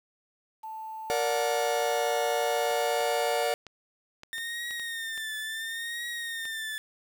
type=tone with pitch glide; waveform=sine; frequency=880 to 886.1 Hz; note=A5 to A5; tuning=0 to +12 cents; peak=-36 dBFS; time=0.63-3.44 s; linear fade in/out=10 ms; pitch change=+12 cents; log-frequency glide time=2.02-2.88 s
type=chord; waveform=45% pulse; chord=Bb augmented; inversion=none; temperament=just; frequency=466.2 / 582.7 / 728.4 Hz; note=Bb4 / D5 / F#5; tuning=0 / -14 / -27 cents; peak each=-30 dBFS; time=1.1-3.54 s; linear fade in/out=0 ms
type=clicks; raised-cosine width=0.2 ms; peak=-27 dBFS; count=9; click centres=2.711 / 3.007 / 3.667 / 4.234 / 4.382 / 4.709 / 4.797 / 5.177 / 6.454 s
type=tone with vibrato; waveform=30% pulse; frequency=1820 Hz; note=A#6; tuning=42 cents flat; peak=-30 dBFS; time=4.33-6.78 s; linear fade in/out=0 ms; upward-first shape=triangle; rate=0.72 Hz; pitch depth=80 cents each way
effects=9-bit